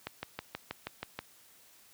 click train, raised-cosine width 0.3 ms, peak -20 dBFS, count 8, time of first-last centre 0.07-1.19 s, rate 6.25 Hz, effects white hiss -60 dBFS RMS until 1.93 s + high-pass 60 Hz 12 dB/octave

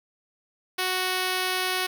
5% pulse tone, 370 Hz, F#4, in tune, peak -13 dBFS, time 0.78-1.87 s, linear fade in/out 10 ms, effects none

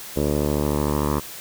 10% pulse tone with low-pass filter sweep, 73.4 Hz, D2, in tune, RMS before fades -22 dBFS, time 0.16-1.2 s, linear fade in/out 10 ms, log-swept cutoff 560 to 1100 Hz, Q 2.1, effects white hiss -37 dBFS RMS until 1.4 s

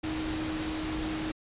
sine tone in noise, 313.3 Hz, D#4, 12 cents sharp, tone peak -32 dBFS, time 0.03-1.32 s, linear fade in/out 10 ms, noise pink, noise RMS -36 dBFS, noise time 0.03-1.32 s, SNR +1 dB, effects resampled to 8000 Hz

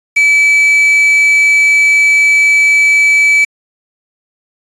triangle tone with quantisation, 2302 Hz, D7, 35 cents flat, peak -4 dBFS, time 0.16-3.45 s, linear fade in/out 10 ms, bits 4, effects resampled to 24000 Hz

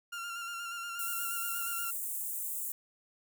30% pulse tone with vibrato, 1386 Hz, F6, 14 cents flat, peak -35 dBFS, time 0.12-1.91 s, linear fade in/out 10 ms, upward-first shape square, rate 8.4 Hz, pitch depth 23 cents each way
white high-pass noise, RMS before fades -37 dBFS, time 0.99-2.72 s, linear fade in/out 2 ms, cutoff 7500 Hz, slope 48 dB/octave
effects none

